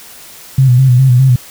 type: tone with vibrato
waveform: sine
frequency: 128.3 Hz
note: C3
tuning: 34 cents flat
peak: -4 dBFS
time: 0.58-1.36 s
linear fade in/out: 5 ms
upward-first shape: square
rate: 4.9 Hz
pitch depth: 62 cents each way
effects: white hiss -35 dBFS RMS until 1.5 s